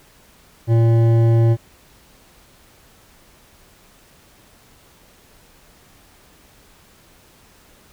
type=tone with hard clipping; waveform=sine; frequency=115 Hz; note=A#2; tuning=23 cents flat; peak=-13 dBFS; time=0.67-1.57 s; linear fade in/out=50 ms; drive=11 dB; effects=pink hiss -51 dBFS RMS until 7.92 s